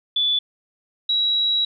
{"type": "tone pair in turn", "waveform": "sine", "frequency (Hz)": [3464, 3879], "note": ["A7", "B7"], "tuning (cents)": [-28, -32], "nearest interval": "major second", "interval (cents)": 196, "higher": "second", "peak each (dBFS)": -17, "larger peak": "neither", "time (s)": [[0.16, 0.39], [1.09, 1.65]], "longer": "second", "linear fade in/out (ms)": 5, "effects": []}